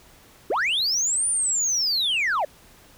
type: linear two-way sweep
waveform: sine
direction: up then down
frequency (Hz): 311.1 to 9450 to 532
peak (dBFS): -18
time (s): 0.5-2.45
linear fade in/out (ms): 5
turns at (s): 1.28
effects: tanh soft clip ceiling -19 dBFS + pink hiss -52 dBFS RMS until 2.97 s